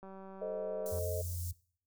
click train, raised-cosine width 1 ms, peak -37 dBFS, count 185, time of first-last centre 0.03-0.988 s, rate 192 Hz
sine chord, A diminished, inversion none, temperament equal, 440 / 523.3 / 622.3 Hz, A4 / C5 / Eb5, 0 / 0 / 0 cents, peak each -40 / -42 / -38 dBFS, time 0.41-1.22 s, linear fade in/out 10 ms
white high-pass noise, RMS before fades -46 dBFS, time 0.86-1.51 s, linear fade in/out 0 ms, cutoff 5700 Hz, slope 24 dB/octave
sine tone, 87.31 Hz, F2, in tune, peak -36 dBFS, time 0.91-1.53 s, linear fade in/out 20 ms
effects noise-tail reverb RT60 0.5 s tail -20 dB re dry

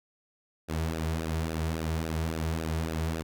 sawtooth tone with flanger, 80.5 Hz, E2, 41 cents flat, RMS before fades -31 dBFS, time 0.68-3.23 s, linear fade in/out 20 ms, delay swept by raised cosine 0.92 to 3.92 ms, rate 3.6 Hz, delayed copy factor -0.7, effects none

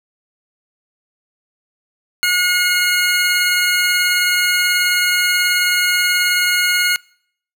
25% pulse tone pair together, 1442.2 / 2154 Hz, F#6 / C7, -45 / +50 cents, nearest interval perfect fifth, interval 695 cents, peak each -13 / -13 dBFS, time 2.23-6.96 s, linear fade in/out 0 ms, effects noise-tail reverb RT60 0.6 s tail -25 dB re dry

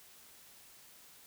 silence, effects white hiss -58 dBFS RMS until 1.26 s

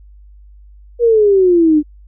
sine exponential sweep, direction down, 483.8 to 294 Hz, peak -7 dBFS, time 0.99-1.83 s, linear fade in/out 50 ms, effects added 50 Hz sine -38 dBFS peak until 2.07 s

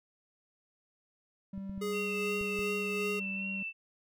triangle tone, 194.9 Hz, G3, 10 cents flat, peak -36 dBFS, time 1.53-3.63 s, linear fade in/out 5 ms
clicks, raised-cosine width 5 ms, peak -33 dBFS, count 5, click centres 1.578 / 1.696 / 1.778 / 2.412 / 2.591 s
square tone with tremolo, 415.3 Hz, G#4, in tune, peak -33 dBFS, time 1.81-3.2 s, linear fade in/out 10 ms, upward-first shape sine, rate 2.6 Hz, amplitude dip 35%
sine tone with vibrato, 2700 Hz, E7, 41 cents sharp, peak -35 dBFS, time 1.92-3.73 s, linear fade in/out 50 ms, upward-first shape sine, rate 2.7 Hz, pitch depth 27 cents each way
effects none

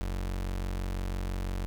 35% pulse tone, 46 Hz, F#1, 9 cents flat, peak -29 dBFS, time 0.01-1.66 s, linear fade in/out 0 ms, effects none

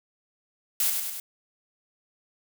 blue noise with echo, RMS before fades -24 dBFS, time 0.8-0.9 s, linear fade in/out 2 ms, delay 100 ms, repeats 3, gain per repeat -4 dB, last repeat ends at 1.2 s, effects none

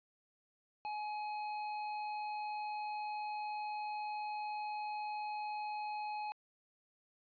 sine tone with tanh clipping, 843 Hz, G#5, 26 cents sharp, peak -40 dBFS, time 0.85-6.32 s, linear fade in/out 0 ms, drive 13 dB, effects resampled to 11025 Hz

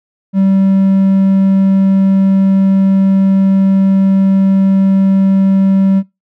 triangle tone, 193.3 Hz, G3, 24 cents flat, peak -5 dBFS, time 0.33-6.03 s, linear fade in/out 50 ms, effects noise-tail reverb RT60 0.2 s tail -21 dB re dry

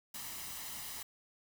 white noise with comb filter, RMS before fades -44 dBFS, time 0.14-1.03 s, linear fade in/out 5 ms, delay 1 ms, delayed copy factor +0.5, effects none

